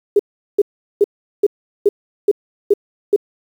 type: tone bursts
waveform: sine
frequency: 408.3 Hz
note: G#4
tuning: 29 cents flat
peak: -7 dBFS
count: 8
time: 0.16-3.162 s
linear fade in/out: 5 ms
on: 34 ms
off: 390 ms
effects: 7-bit

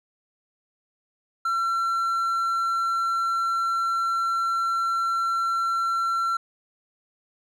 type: tone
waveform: triangle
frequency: 1355 Hz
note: E6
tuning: 47 cents sharp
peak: -20 dBFS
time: 1.45-6.37 s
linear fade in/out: 5 ms
effects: none

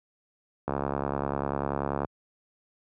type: click train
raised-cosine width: 1 ms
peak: -14 dBFS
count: 97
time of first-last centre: 0.68-2.048 s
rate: 70.2 Hz
effects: high-pass 80 Hz 12 dB/octave

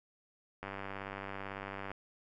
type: click train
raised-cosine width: 0.5 ms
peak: -26 dBFS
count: 127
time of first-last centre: 0.63-1.916 s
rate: 98 Hz
effects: none

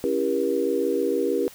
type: chord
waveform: sine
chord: C# diminished seventh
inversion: none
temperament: just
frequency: 277.2 / 332.6 / 399.1 / 479 Hz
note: C#4 / E4 / G4 / Bb4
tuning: 0 / +16 / +31 / +47 cents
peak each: -28 / -28 / -25 / -25 dBFS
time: 0.04-1.48 s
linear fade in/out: 0 ms
effects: white hiss -47 dBFS RMS until 1.54 s

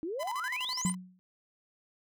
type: exponential sweep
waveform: sine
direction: up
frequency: 302.5 to 9397 Hz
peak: -33 dBFS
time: 0.03-0.92 s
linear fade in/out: 0 ms
type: tone with tremolo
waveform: sawtooth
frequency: 1009 Hz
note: B5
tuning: 37 cents sharp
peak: -32 dBFS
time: 0.19-0.95 s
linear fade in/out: 20 ms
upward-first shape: square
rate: 12 Hz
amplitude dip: 80%
type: tone with exponential decay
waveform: sine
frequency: 183.3 Hz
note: F#3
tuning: 16 cents flat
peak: -24 dBFS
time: 0.85-1.19 s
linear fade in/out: 0 ms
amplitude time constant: 72 ms
effects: none

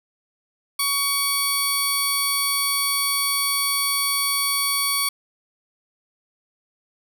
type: tone pair together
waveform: 15% pulse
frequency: 1125 / 4500 Hz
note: C#6 / C#8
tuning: +25 / +25 cents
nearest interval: 2 octaves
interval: 2400 cents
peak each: -17 dBFS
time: 0.79-5.09 s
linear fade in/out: 5 ms
effects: none

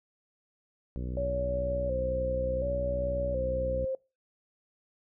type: harmonic tone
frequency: 62.1 Hz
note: B1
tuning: 10 cents sharp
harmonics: 1 / 2 / 3 / 4 / 5 / 6 / 7 / 8 / 9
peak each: -34 / -39 / -42 / -44 / -47 / -50 / -52 / -52 / -55 dBFS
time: 0.96-3.85 s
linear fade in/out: 0 ms
type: tone with vibrato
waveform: sine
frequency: 546 Hz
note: C#5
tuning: 26 cents flat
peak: -29 dBFS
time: 1.17-3.95 s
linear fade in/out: 2 ms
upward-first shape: square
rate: 0.69 Hz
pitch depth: 59 cents each way
effects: noise-tail reverb RT60 0.3 s tail -25 dB re dry

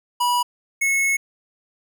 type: tone pair in turn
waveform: square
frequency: 975 / 2189 Hz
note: B5 / C#7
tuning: -23 / -22 cents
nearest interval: octave + major second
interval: 1401 cents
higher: second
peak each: -18 dBFS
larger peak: neither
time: 0.2-0.43 / 0.81-1.17 s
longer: second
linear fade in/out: 10 ms
effects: none

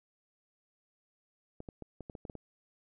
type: clicks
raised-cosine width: 2 ms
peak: -30 dBFS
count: 9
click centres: 1.604 / 1.688 / 1.823 / 2.007 / 2.098 / 2.152 / 2.252 / 2.298 / 2.353 s
effects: none

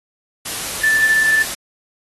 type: tone in noise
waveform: sine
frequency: 1760 Hz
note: A6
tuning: in tune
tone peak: -11 dBFS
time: 0.83-1.43 s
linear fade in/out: 10 ms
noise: white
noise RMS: -25 dBFS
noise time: 0.45-1.55 s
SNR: +11 dB
effects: AAC 32 kbps

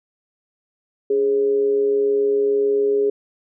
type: tone with amplitude modulation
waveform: sine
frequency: 412.8 Hz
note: G#4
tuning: 10 cents flat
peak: -13 dBFS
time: 1.1-3.1 s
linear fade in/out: 5 ms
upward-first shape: sine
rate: 127 Hz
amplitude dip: 45%
effects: none

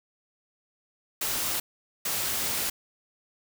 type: noise bursts at uneven times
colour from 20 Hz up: white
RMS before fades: -29 dBFS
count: 2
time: 1.21-1.6 / 2.05-2.7 s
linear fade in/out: 5 ms
effects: none

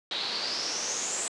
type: noise with low-pass filter sweep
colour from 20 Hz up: pink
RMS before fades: -31 dBFS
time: 0.11-1.28 s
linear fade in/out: 2 ms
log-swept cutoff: 3800 to 7900 Hz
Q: 7.7
effects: high-pass 400 Hz 12 dB/octave + resampled to 24000 Hz

